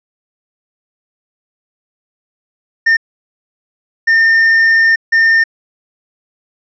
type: tone bursts at uneven times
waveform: triangle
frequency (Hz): 1812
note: A#6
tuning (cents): -50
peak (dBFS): -5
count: 3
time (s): 2.86-2.97 / 4.07-4.96 / 5.12-5.44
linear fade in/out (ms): 10
effects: resampled to 16000 Hz